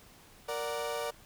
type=chord; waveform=30% pulse; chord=Bb augmented; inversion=none; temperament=equal; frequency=466.2 / 587.3 / 740 Hz; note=Bb4 / D5 / F#5; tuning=0 / 0 / 0 cents; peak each=-34 / -34 / -39 dBFS; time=0.48-1.11 s; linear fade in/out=10 ms; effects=pink hiss -57 dBFS RMS until 1.25 s